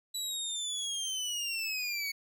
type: linear sweep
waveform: 25% pulse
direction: down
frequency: 3951 to 2217 Hz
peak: -29 dBFS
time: 0.14-2.12 s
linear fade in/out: 10 ms
effects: none